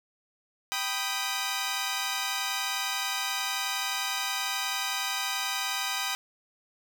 10% pulse chord, G augmented, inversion none, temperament equal, 784 / 987.8 / 1244.5 Hz, G5 / B5 / D#6, 0 / 0 / 0 cents, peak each -25 dBFS, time 0.72-6.15 s, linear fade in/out 0 ms, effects none

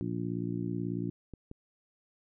harmonic tone, 58.27 Hz, A#1, in tune, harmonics 2 / 3 / 4 / 5 / 6, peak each -37 / -36 / -41 / -37 / -40 dBFS, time 0.01-1.1 s, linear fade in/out 0 ms
clicks, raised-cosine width 3 ms, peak -30 dBFS, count 2, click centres 1.337 / 1.514 s
effects none

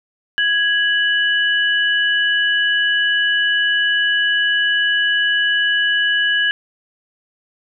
sine tone pair together, 1661.2 / 2960 Hz, G#6 / F#7, 0 / 0 cents, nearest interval minor seventh, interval 1000 cents, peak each -15 / -19 dBFS, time 0.38-6.51 s, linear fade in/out 0 ms, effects none

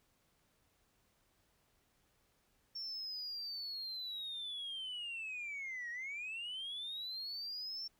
sine linear two-way sweep, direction down then up, 5460 to 1864.7 to 5460 Hz, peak -39 dBFS, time 2.75-7.88 s, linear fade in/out 10 ms, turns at 5.9 s, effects tanh soft clip ceiling -38 dBFS + pink hiss -75 dBFS RMS until 7.99 s

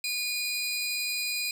25% pulse tone pair together, 2446 / 4073 Hz, D#7 / C8, -30 / -47 cents, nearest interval major sixth, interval 883 cents, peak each -26 / -29 dBFS, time 0.04-1.51 s, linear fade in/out 2 ms, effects none

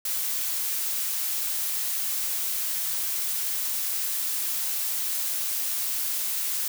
blue noise, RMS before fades -28 dBFS, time 0.05-6.68 s, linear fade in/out 2 ms, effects none

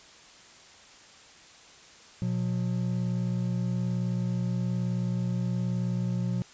triangle tone pair together, 121.31 / 180.2 Hz, B2 / F#3, -31 / -45 cents, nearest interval perfect fifth, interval 686 cents, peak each -27 dBFS, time 2.22-6.42 s, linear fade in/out 0 ms, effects white hiss -52 dBFS RMS until 6.53 s + resampled to 16000 Hz

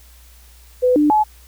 sine tone with pitch steps, 501 / 297.7 / 854 Hz, B4 / D4 / G#5, +25 / +24 / +48 cents, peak -11 dBFS, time 0.82-1.24 s, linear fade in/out 20 ms, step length 140 ms, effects added 60 Hz sine -44 dBFS peak until 1.47 s + white hiss -50 dBFS RMS until 1.47 s

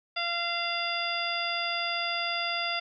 harmonic tone with a mistuned harmonic, 689 Hz, F5, 24 cents flat, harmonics 1 / 2 / 3 / 4 / 5 / 7, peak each -35 / -35 / -35 / -35 / -35 / -35 dBFS, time 0.16-2.8 s, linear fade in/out 10 ms, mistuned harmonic 5, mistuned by +21 cents, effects none

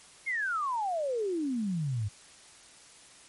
sine exponential sweep, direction down, 2196 to 97.6 Hz, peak -28 dBFS, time 0.26-2.09 s, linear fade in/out 20 ms, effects white hiss -54 dBFS RMS until 3.28 s + MP3 48 kbps

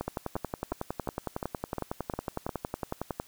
two click trains, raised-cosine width 1 ms, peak -18 / -17 dBFS, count 8 / 35, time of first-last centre 0.01-2.492 / 0.08-3.199 s, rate 2.82 / 10.9 Hz, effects white hiss -57 dBFS RMS until 3.27 s

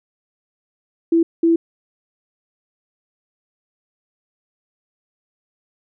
sine tone bursts at uneven times, 332.4 Hz, E4, 15 cents sharp, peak -11 dBFS, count 2, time 1.12-1.23 / 1.43-1.56 s, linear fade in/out 5 ms, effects none

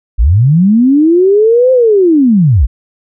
sine linear two-way sweep, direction up then down, 45.7 to 523.3 to 45.7 Hz, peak -4 dBFS, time 0.18-2.67 s, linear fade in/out 20 ms, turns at 1.72 s, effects none

